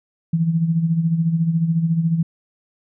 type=tone with tremolo; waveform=sine; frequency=164.81 Hz; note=E3; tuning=in tune; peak=-13 dBFS; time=0.33-2.23 s; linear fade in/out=5 ms; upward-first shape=sine; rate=14 Hz; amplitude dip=60%; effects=none